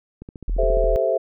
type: click train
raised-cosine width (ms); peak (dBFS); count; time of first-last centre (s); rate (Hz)
3; -23; 10; 0.22-0.841; 14.5
type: tone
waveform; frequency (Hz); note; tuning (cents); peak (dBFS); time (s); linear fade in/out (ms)
sine; 41.31; E1; +4; -19; 0.48-0.96; 0
type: chord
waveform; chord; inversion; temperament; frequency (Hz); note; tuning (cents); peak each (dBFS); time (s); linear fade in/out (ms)
sine; A minor seventh; third; equal; 392 / 440 / 523.3 / 659.3; G4 / A4 / C5 / E5; 0 / 0 / 0 / 0; -26 / -25 / -22 / -21; 0.58-1.18; 10
effects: none